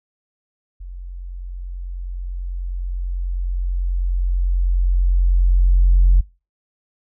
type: tone with level ramp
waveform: sine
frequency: 44.63 Hz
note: F1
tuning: 38 cents sharp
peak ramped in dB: -30 to -7 dBFS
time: 0.8-6.21 s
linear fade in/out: 10 ms
effects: noise-tail reverb RT60 0.3 s tail -23 dB re dry + tanh soft clip ceiling -5 dBFS